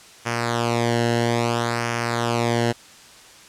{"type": "tone with flanger", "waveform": "sawtooth", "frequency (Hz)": 117.8, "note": "A#2", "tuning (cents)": 19, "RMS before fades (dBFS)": -22, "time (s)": [0.25, 2.73], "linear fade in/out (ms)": 20, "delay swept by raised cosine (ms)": [0.25, 0.85], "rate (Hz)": 0.6, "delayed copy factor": -0.75, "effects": ["white hiss -46 dBFS RMS until 3.48 s", "low-pass 8000 Hz 12 dB/octave"]}